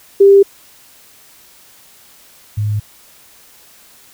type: tone pair in turn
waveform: sine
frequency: 396.3 / 104.97 Hz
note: G4 / G#2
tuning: +19 / +19 cents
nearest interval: octave + major seventh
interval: 2300 cents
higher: first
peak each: -3 / -14 dBFS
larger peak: first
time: 0.2-0.43 / 2.57-2.8 s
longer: neither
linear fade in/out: 10 ms
effects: white hiss -45 dBFS RMS until 4.13 s